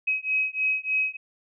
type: beating tone pair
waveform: sine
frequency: 2541 / 2544.3 Hz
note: D#7 / D#7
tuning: +36 / +38 cents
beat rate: 3.3 Hz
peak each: -26 dBFS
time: 0.07-1.17 s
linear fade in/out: 10 ms
effects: none